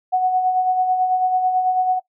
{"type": "tone with tremolo", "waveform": "sine", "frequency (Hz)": 740, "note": "F#5", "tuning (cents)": 0, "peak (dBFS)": -13, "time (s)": [0.12, 2], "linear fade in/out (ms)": 20, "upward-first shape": "sine", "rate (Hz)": 9.1, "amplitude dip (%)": 45, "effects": ["noise-tail reverb RT60 0.1 s tail -20 dB re dry"]}